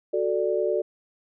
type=chord; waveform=sine; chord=D major; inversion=first; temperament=equal; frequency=370 / 440 / 587.3 Hz; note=F#4 / A4 / D5; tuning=0 / 0 / 0 cents; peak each=-26 dBFS; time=0.13-0.82 s; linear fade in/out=10 ms; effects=none